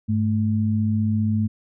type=tone pair together; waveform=sine; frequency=102.5 / 217.5 Hz; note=G#2 / A3; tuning=-22 / -20 cents; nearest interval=octave + minor second; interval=1302 cents; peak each=-21 dBFS; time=0.08-1.48 s; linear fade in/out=20 ms; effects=none